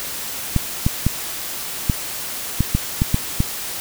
clicks, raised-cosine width 5 ms, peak -3 dBFS, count 9, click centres 0.563 / 0.865 / 1.066 / 1.898 / 2.606 / 2.75 / 3.019 / 3.144 / 3.404 s, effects white hiss -28 dBFS RMS until 3.8 s

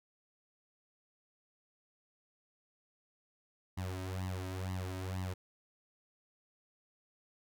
sawtooth tone with flanger, 93 Hz, F#2, 9 cents sharp, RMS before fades -39 dBFS, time 3.77-5.34 s, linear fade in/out 10 ms, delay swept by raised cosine 1 to 3.2 ms, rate 2.1 Hz, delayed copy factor +0.9, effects none

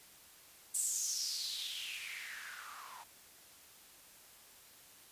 blue noise with band-pass filter sweep, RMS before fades -41 dBFS, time 0.74-3.04 s, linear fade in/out 10 ms, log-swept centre 8500 to 900 Hz, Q 5.8, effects white hiss -59 dBFS RMS until 5.11 s + resampled to 32000 Hz

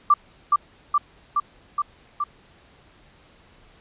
sine tone with echo, 1174.7 Hz, D6, in tune, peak -11 dBFS, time 0.1-0.14 s, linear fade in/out 5 ms, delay 420 ms, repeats 5, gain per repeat -2 dB, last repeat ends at 2.24 s, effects pink hiss -54 dBFS RMS until 3.8 s + resampled to 8000 Hz

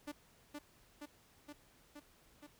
sawtooth tone with echo, 293.7 Hz, D4, in tune, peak -38 dBFS, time 0.07-0.12 s, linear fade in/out 10 ms, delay 470 ms, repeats 5, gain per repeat -2 dB, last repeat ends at 2.47 s, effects pink hiss -67 dBFS RMS until 2.59 s

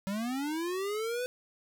square linear sweep, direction up, 189 to 506 Hz, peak -32 dBFS, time 0.07-1.26 s, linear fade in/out 0 ms, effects none

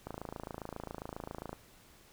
click train, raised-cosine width 1 ms, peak -26 dBFS, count 41, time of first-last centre 0.07-1.53 s, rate 27.4 Hz, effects pink hiss -60 dBFS RMS until 2.12 s

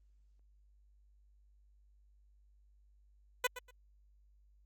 10% pulse tone with echo, 498.5 Hz, B4, 16 cents sharp, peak -20 dBFS, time 3.44-3.47 s, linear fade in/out 5 ms, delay 120 ms, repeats 2, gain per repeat -14 dB, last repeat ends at 3.71 s, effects added 50 Hz sine -63 dBFS peak until 4.65 s + Opus 32 kbps

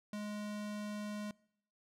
square tone, 208.8 Hz, G#3, 10 cents sharp, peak -40 dBFS, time 0.13-1.31 s, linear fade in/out 2 ms, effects noise-tail reverb RT60 0.7 s tail -24 dB re dry + low-pass 11000 Hz 12 dB/octave

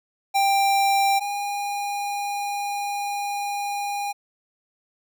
square tone pair in turn, 790 / 811.7 Hz, G5 / G#5, +13 / -40 cents, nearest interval unison, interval 47 cents, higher second, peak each -18 / -26 dBFS, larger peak first, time 0.34-1.2 / 1.2-4.13 s, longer second, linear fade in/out 20 ms, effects none

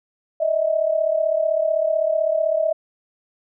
sine tone pair together, 612 / 647.8 Hz, D#5 / E5, -29 / -30 cents, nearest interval minor second, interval 99 cents, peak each -21 / -19 dBFS, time 0.4-2.73 s, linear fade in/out 10 ms, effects none

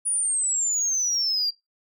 sine exponential sweep, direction down, 9800 to 4699 Hz, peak -20 dBFS, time 0.05-1.51 s, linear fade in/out 20 ms, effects noise-tail reverb RT60 0.2 s tail -23 dB re dry + tanh soft clip ceiling -18 dBFS

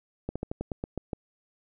slowing click train, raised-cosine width 2 ms, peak -18 dBFS, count 9, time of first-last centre 0.29-1.132 s, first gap 66 ms, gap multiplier 1.13, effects none

